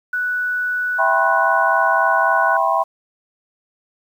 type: tone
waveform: sine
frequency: 1480 Hz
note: F#6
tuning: in tune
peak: -18 dBFS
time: 0.13-2.57 s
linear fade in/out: 5 ms
type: chord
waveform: sine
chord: C major seventh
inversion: first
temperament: equal with one note detuned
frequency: 659.3 / 784 / 987.8 / 1071.6 Hz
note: E5 / G5 / B5 / C6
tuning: 0 / 0 / 0 / +41 cents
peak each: -20 dBFS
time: 0.98-2.84 s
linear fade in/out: 20 ms
effects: 8-bit

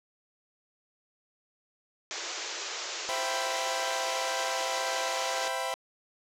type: band-pass noise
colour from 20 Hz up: white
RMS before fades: -37 dBFS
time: 2.11-5.48 s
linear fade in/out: 0 ms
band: 320 to 7200 Hz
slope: 96 dB/octave
type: chord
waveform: sawtooth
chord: C major seventh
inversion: none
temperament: equal with one note detuned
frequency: 523.3 / 667.7 / 784 / 987.8 Hz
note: C5 / E5 / G5 / B5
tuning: 0 / +22 / 0 / 0 cents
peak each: -32 dBFS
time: 3.09-5.74 s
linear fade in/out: 0 ms
effects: low-pass 11000 Hz 12 dB/octave

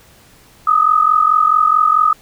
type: tone pair together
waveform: sine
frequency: 1225 / 1269.6 Hz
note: D#6 / D#6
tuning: -27 / +35 cents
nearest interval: minor second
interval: 62 cents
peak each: -12 dBFS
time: 0.67-2.13 s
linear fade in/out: 5 ms
effects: pink hiss -47 dBFS RMS until 2.21 s

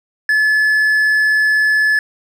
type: tone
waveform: triangle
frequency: 1722 Hz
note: A6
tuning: 38 cents flat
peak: -9 dBFS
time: 0.29-1.99 s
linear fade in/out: 2 ms
effects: none

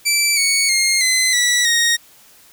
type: tone with pitch steps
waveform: 15% pulse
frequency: 2328 / 2228 / 2132 / 2041 / 1953.1 / 1869.2 Hz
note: D7 / C#7 / C7 / C7 / B6 / A#6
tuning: -16 / +8 / +32 / -44 / -20 / +4 cents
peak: -7 dBFS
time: 0.05-1.97 s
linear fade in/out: 20 ms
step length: 320 ms
effects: white hiss -48 dBFS RMS until 2.52 s

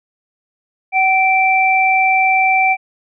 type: tone pair together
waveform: sine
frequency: 758 / 2342 Hz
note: F#5 / D7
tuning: +42 / -5 cents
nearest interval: octave + minor sixth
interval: 1953 cents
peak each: -13 dBFS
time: 0.92-2.77 s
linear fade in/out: 50 ms
effects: none

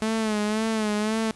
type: tone with vibrato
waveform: sawtooth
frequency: 216 Hz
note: A3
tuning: 32 cents flat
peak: -19 dBFS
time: 0.02-1.31 s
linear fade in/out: 0 ms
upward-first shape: sine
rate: 1.9 Hz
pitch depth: 59 cents each way
effects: pink hiss -51 dBFS RMS until 1.35 s + resampled to 24000 Hz

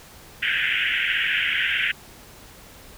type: band-pass noise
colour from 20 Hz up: pink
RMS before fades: -23 dBFS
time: 0.42-1.92 s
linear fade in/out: 10 ms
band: 1500 to 3200 Hz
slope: 96 dB/octave
effects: pink hiss -46 dBFS RMS until 2.97 s

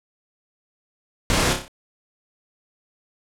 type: noise with echo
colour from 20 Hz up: pink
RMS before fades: -20 dBFS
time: 1.3-1.53 s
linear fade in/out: 0 ms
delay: 30 ms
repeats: 5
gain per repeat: -5 dB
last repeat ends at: 1.68 s
effects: low-pass 9000 Hz 12 dB/octave

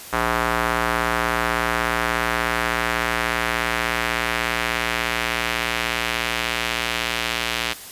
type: tone with band-pass filter sweep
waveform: square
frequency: 58.27 Hz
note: A#1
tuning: in tune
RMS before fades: -23 dBFS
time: 0.12-7.74 s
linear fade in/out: 20 ms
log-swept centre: 1300 to 3000 Hz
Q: 1.3
effects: white hiss -38 dBFS RMS until 7.91 s + resampled to 32000 Hz

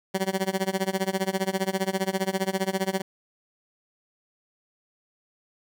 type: tone with tremolo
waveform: 15% pulse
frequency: 191.2 Hz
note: G3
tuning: 43 cents flat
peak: -15 dBFS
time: 0.14-3.02 s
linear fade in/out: 10 ms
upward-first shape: sine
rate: 15 Hz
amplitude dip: 95%
effects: none

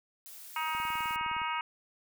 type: noise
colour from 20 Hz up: blue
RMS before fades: -48 dBFS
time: 0.26-1.16 s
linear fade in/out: 0 ms
type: harmonic tone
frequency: 315.7 Hz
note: D#4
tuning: 25 cents sharp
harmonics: 3 / 4 / 5 / 6 / 7 / 8 / 9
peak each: -34 / -36 / -43 / -47 / -39 / -43 / -42 dBFS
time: 0.56-1.61 s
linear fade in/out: 2 ms
type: click train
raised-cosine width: 3 ms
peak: -37 dBFS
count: 14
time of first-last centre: 0.75-1.417 s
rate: 19.5 Hz
effects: none

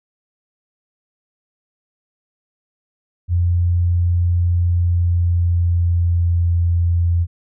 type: tone with pitch glide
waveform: sine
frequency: 87.31 to 85.86 Hz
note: F2 to F2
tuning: 0 to -29 cents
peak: -13 dBFS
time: 3.28-7.27 s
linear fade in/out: 50 ms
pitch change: -29 cents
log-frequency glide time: 4.63-6.52 s
effects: none

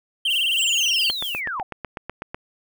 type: tone with vibrato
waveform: triangle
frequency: 2947 Hz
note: F#7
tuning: 8 cents flat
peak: -17 dBFS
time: 0.25-1.11 s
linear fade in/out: 5 ms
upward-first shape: sine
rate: 19 Hz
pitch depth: 140 cents each way
type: noise with tremolo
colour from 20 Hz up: violet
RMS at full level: -35 dBFS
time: 0.29-1.41 s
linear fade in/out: 20 ms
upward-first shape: sine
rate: 4.3 Hz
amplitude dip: 55%
type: linear sweep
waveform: sine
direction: down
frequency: 7920 to 690 Hz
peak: -25 dBFS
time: 0.58-1.63 s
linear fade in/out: 5 ms
type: click train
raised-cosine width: 0.5 ms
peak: -15 dBFS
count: 11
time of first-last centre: 1.1-2.345 s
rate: 8.03 Hz
effects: none

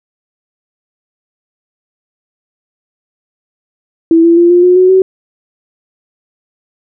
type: tone with pitch steps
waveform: sine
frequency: 329.6 / 337.1 / 344.8 / 352.6 / 360.7 / 368.9 / 377.3 Hz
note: E4 / E4 / F4 / F4 / F#4 / F#4 / F#4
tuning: 0 / +39 / -22 / +17 / -44 / -5 / +34 cents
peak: -3 dBFS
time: 4.11-5.02 s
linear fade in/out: 2 ms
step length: 130 ms
effects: none

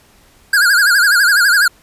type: tone with vibrato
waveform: square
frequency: 1526 Hz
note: G6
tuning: 47 cents flat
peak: -9 dBFS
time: 0.53-1.68 s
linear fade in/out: 5 ms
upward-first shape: sine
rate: 12 Hz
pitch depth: 150 cents each way
effects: pink hiss -49 dBFS RMS until 1.82 s + resampled to 32000 Hz

